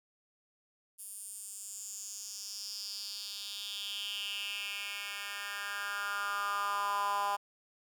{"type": "tone with high-pass filter sweep", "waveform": "10% pulse", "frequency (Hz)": 202.2, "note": "G#3", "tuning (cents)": -46, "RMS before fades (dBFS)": -38, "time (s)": [0.98, 7.37], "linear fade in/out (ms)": 20, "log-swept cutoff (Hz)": [10000, 890], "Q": 4.4, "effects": []}